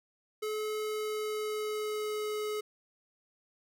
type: tone with pitch glide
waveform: square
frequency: 428.9 to 424 Hz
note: A4 to G#4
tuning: -44 to +36 cents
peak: -33 dBFS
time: 0.42-2.61 s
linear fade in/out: 10 ms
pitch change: -20 cents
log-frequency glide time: 0.82-2.44 s
effects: none